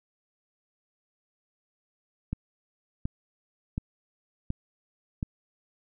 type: click train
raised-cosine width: 5 ms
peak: -17 dBFS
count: 5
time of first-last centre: 2.33-5.229 s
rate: 1.38 Hz
effects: none